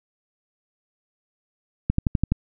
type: click train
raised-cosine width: 5 ms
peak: -7 dBFS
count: 6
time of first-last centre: 1.9-2.32 s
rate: 11.9 Hz
effects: none